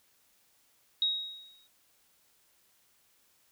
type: tone with exponential decay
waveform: sine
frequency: 3787 Hz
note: A#7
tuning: 27 cents sharp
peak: -23 dBFS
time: 1.02-1.67 s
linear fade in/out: 1 ms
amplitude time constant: 140 ms
effects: white hiss -68 dBFS RMS until 3.51 s